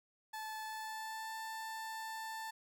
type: tone with pitch glide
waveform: 30% pulse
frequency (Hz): 870 to 887.3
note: A5 to A5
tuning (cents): -20 to +14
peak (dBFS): -39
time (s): 0.33-2.51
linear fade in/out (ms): 10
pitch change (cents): +34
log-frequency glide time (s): 0.63-1.35
effects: none